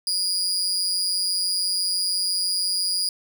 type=tone with amplitude modulation; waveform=35% pulse; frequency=4876 Hz; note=D#8; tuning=36 cents flat; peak=-17 dBFS; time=0.07-3.09 s; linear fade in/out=2 ms; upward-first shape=sine; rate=186 Hz; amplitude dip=70%; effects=none